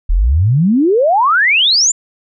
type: exponential sweep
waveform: sine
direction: up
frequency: 35.79 to 7410 Hz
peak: -8 dBFS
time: 0.09-1.92 s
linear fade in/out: 10 ms
effects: none